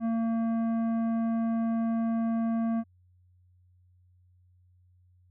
sine tone with tanh clipping, 227.7 Hz, A#3, 40 cents flat, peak -27 dBFS, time 0-2.84 s, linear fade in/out 50 ms, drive 11 dB, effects added 90 Hz sine -59 dBFS peak until 5.3 s

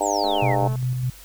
harmonic tone, 101.1 Hz, G#2, 46 cents flat, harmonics 3 / 4 / 5 / 6 / 7 / 8 / 9, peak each -30 / -29 / -31 / -26 / -26 / -26 / -27 dBFS, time 0-0.68 s, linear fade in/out 10 ms
sine exponential sweep, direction down, 8372 to 1760 Hz, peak -28 dBFS, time 0.01-0.56 s, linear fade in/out 20 ms
click train, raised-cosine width 1 ms, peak -24 dBFS, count 113, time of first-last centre 0.24-0.756 s, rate 217 Hz
sine tone with tremolo, 126.6 Hz, B2, 43 cents sharp, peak -20 dBFS, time 0.42-1.1 s, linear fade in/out 5 ms, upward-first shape square, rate 4.9 Hz, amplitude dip 30%
effects added 48 Hz sine -46 dBFS peak until 1.24 s + white hiss -46 dBFS RMS until 1.24 s

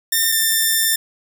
5% pulse tone pair in turn, 1809 / 1790.3 Hz, A6 / A6, +48 / +30 cents, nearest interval unison, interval 18 cents, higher first, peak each -4 dBFS, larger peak neither, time 0.12-0.32 / 0.32-0.96 s, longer second, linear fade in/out 5 ms, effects none

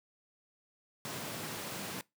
pink high-pass noise, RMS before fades -41 dBFS, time 1.05-2.01 s, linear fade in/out 0 ms, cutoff 120 Hz, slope 24 dB/octave, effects noise-tail reverb RT60 0.2 s tail -22 dB re dry

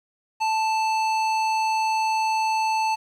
square tone, 880 Hz, A5, in tune, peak -21 dBFS, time 0.4-2.96 s, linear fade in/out 20 ms, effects low-pass 6000 Hz 12 dB/octave + 9-bit

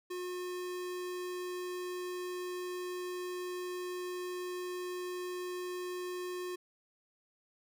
square tone, 360.6 Hz, F#4, 45 cents flat, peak -38 dBFS, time 0.1-6.56 s, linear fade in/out 10 ms, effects none

